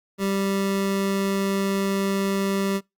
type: tone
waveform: 25% pulse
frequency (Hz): 196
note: G3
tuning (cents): 0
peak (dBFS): -18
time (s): 0.18-2.81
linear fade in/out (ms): 50
effects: noise-tail reverb RT60 0.2 s tail -25 dB re dry + Opus 48 kbps